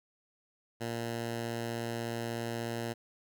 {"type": "tone", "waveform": "10% pulse", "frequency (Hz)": 116.54, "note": "A#2", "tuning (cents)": 0, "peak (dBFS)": -26, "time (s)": [0.8, 2.94], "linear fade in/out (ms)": 20, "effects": []}